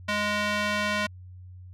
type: tone with band-pass filter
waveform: square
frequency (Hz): 207.7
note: G#3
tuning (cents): 0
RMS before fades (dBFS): -27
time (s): 0.08-1.07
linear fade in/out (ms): 10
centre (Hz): 2100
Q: 0.89
effects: added 91 Hz sine -42 dBFS peak until 1.73 s